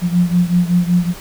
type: beating tone pair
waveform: sine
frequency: 174.7 / 180 Hz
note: F3 / F#3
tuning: +1 / -47 cents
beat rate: 5.3 Hz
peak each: -13 / -16 dBFS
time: 0.01-1.14 s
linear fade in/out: 50 ms
effects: pink hiss -35 dBFS RMS until 1.2 s